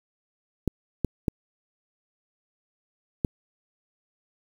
clicks, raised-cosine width 3 ms, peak -10 dBFS, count 4, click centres 0.677 / 1.047 / 1.282 / 3.248 s, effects 7-bit

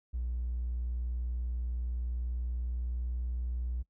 triangle tone with pitch glide, 60.4 to 60.86 Hz, B1 to B1, -38 to -25 cents, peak -28 dBFS, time 0.13-3.83 s, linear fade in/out 20 ms, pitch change +13 cents, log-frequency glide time 1.93-3.26 s, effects noise-tail reverb RT60 0.1 s tail -25 dB re dry + tanh soft clip ceiling -28 dBFS

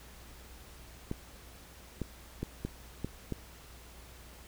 clicks, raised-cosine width 3 ms, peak -21 dBFS, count 6, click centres 1.114 / 2.017 / 2.43 / 2.65 / 3.046 / 3.323 s, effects added 60 Hz sine -53 dBFS peak until 4.47 s + pink hiss -54 dBFS RMS until 4.47 s

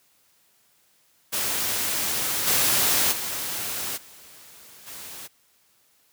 white noise with level steps, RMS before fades -26 / -21 / -30 / -48 / -39 dBFS, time 1.32-5.28 s, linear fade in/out 20 ms, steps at 2.46 / 3.11 / 3.96 / 4.86 s, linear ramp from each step 20 ms, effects white hiss -63 dBFS RMS until 6.12 s + high-pass 60 Hz 12 dB/octave

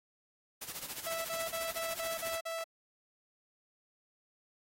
white noise with tremolo, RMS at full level -40 dBFS, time 0.61-2.37 s, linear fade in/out 10 ms, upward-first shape sine, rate 14 Hz, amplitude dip 70%
sawtooth tone bursts, 659 Hz, E5, 1 cent flat, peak -32 dBFS, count 7, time 1.06-2.642 s, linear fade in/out 10 ms, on 190 ms, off 42 ms
effects AAC 48 kbps

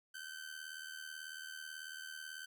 sawtooth tone with amplitude modulation, 1538 Hz, G6, 33 cents flat, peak -39 dBFS, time 0.14-2.46 s, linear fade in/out 10 ms, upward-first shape sine, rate 78.2 Hz, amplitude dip 70%, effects none

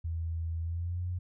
sine tone with pitch glide, 82.41 to 89.35 Hz, E2 to F2, 0 to +40 cents, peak -31 dBFS, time 0.04-1.19 s, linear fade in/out 10 ms, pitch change +140 cents, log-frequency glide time 0.61-1.03 s, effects none

